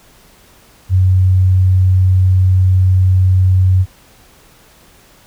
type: tone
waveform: sine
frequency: 93 Hz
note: F#2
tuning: 9 cents sharp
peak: -7 dBFS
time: 0.89-3.86 s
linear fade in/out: 50 ms
effects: pink hiss -46 dBFS RMS until 5.26 s